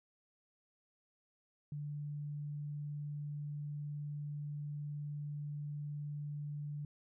sine tone, 146.83 Hz, D3, in tune, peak -39 dBFS, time 1.72-6.85 s, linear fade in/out 2 ms, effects none

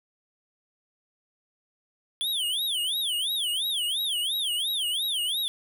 square tone with vibrato, 3309 Hz, G#7, 7 cents flat, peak -26 dBFS, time 2.21-5.48 s, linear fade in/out 0 ms, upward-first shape sine, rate 2.9 Hz, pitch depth 260 cents each way, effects none

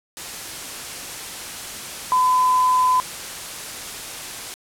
sine tone in noise, 1011 Hz, B5, 40 cents sharp, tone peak -14 dBFS, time 2.12-3 s, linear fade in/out 0 ms, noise white, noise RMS -32 dBFS, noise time 0.17-4.54 s, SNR +15 dB, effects low-pass 11000 Hz 12 dB/octave

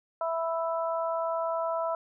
harmonic tone, 329.6 Hz, E4, in tune, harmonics 2 / 3 / 4, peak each -29 / -33 / -35 dBFS, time 0.21-1.95 s, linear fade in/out 2 ms, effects none

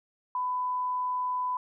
sine tone, 1000 Hz, B5, 21 cents sharp, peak -27 dBFS, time 0.35-1.57 s, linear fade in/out 2 ms, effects none

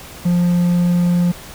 triangle tone, 175.4 Hz, F3, 8 cents sharp, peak -10 dBFS, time 0.25-1.32 s, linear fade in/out 10 ms, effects pink hiss -36 dBFS RMS until 1.54 s

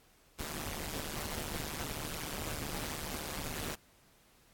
pink noise with amplitude modulation, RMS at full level -36 dBFS, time 0.38-3.76 s, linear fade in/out 20 ms, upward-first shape sine, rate 151 Hz, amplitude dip 90%, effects pink hiss -65 dBFS RMS until 4.53 s + AAC 64 kbps

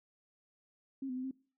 sine tone with pitch steps, 269.5 / 253.2 / 256.6 / 264.4 Hz, C#4 / B3 / C4 / C4, -49 / +43 / -34 / +18 cents, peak -36 dBFS, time 1.02-1.312 s, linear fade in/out 5 ms, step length 73 ms, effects noise-tail reverb RT60 0.4 s tail -21 dB re dry

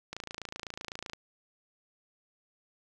click train, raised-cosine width 0.2 ms, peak -21 dBFS, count 29, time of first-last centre 0.13-1.134 s, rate 27.9 Hz, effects none

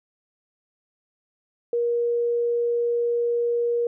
sine tone, 474.1 Hz, A#4, 29 cents sharp, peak -20 dBFS, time 1.73-3.87 s, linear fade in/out 2 ms, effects none

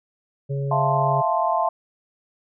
harmonic tone, 138.7 Hz, C#3, 1 cent sharp, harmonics 1 / 3 / 4, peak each -23 / -32 / -35 dBFS, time 0.49-1.22 s, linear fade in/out 20 ms
sine chord, F major seventh, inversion third, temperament equal, 659.3 / 698.5 / 880 / 1046.5 Hz, E5 / F5 / A5 / C6, 0 / 0 / 0 / 0 cents, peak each -24 dBFS, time 0.71-1.69 s, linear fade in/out 5 ms
effects none

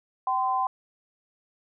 sine tone pair together, 769.4 / 1027 Hz, G5 / C6, -33 / -33 cents, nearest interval perfect fourth, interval 500 cents, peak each -26 / -25 dBFS, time 0.27-0.67 s, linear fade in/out 2 ms, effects none

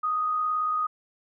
sine tone with amplitude modulation, 1244.5 Hz, D#6, in tune, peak -22 dBFS, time 0.03-0.87 s, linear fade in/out 10 ms, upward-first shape sine, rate 58 Hz, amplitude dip 30%, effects none

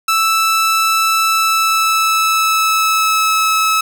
sawtooth tone with pitch glide, 1318.5 to 1297.3 Hz, E6 to E6, 0 to -28 cents, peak -8 dBFS, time 0.08-3.81 s, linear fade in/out 5 ms, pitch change -28 cents, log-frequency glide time 1.27-3.48 s, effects none

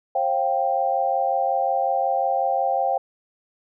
sine chord, C suspended fourth, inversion none, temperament equal with one note detuned, 535.2 / 698.5 / 784 Hz, C5 / F5 / G5, +39 / 0 / 0 cents, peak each -25 / -24 / -22 dBFS, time 0.15-2.98 s, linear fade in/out 5 ms, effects none

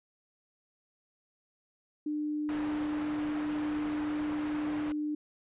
sine tone, 300 Hz, D4, 37 cents sharp, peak -30 dBFS, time 2.06-5.15 s, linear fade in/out 5 ms
white low-pass noise, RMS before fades -43 dBFS, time 2.49-4.92 s, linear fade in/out 0 ms, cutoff 1400 Hz, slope 12 dB/octave
effects resampled to 8000 Hz

